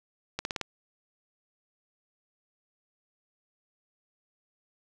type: accelerating click train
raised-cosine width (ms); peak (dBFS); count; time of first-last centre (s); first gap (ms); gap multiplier
0.2; -14; 5; 0.39-0.613; 61; 0.94
effects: none